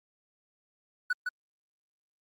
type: tone with echo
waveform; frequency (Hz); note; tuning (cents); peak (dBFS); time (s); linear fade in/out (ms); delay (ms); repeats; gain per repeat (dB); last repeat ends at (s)
triangle; 1480; F#6; 0; -23; 1.1-1.13; 5; 160; 1; -4; 1.29
effects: Opus 24 kbps